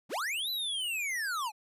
square linear two-way sweep, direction up then down, 118.8 to 4047 to 797 Hz, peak -32 dBFS, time 0.09-1.52 s, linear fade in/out 50 ms, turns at 0.5 s, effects resampled to 32000 Hz

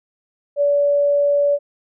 sine tone, 574 Hz, D5, 40 cents flat, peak -13 dBFS, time 0.56-1.59 s, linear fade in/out 50 ms, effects none

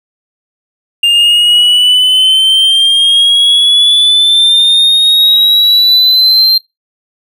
triangle exponential sweep, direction up, 2800 to 4167 Hz, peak -3 dBFS, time 1.03-6.58 s, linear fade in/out 5 ms, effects noise-tail reverb RT60 0.2 s tail -22 dB re dry

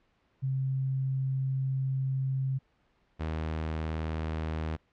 sine / sawtooth tone pair in turn, 133.1 / 79.14 Hz, C3 / D#2, +30 / +30 cents, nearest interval major sixth, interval 900 cents, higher first, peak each -27 dBFS, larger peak neither, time 0.42-2.59 / 3.19-4.77 s, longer first, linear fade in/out 20 ms, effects pink hiss -70 dBFS RMS until 4.92 s + low-pass 3000 Hz 12 dB/octave

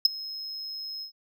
triangle tone with ADSR envelope, 5150 Hz, E8, 41 cents flat, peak -10 dBFS, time 0.05-1.12 s, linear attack 4 ms, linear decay 13 ms, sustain -23 dB, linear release 100 ms, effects none

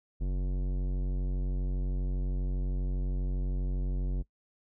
sine tone with tanh clipping, 46.25 Hz, F#1, in tune, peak -30 dBFS, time 0.2-4.23 s, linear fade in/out 20 ms, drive 16 dB, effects noise-tail reverb RT60 0.1 s tail -21 dB re dry

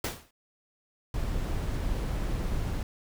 pink noise with exponential decay, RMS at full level -28 dBFS, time 0.04-0.31 s, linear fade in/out 5 ms, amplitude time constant 58 ms
brown noise, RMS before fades -30 dBFS, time 1.14-2.83 s, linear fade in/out 2 ms
effects none

